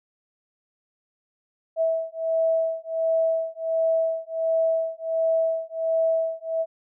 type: beating tone pair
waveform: sine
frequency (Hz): 651 / 652.4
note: E5 / E5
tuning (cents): -22 / -18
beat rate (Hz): 1.4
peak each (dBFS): -24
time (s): 1.76-6.66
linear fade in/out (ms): 50
effects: none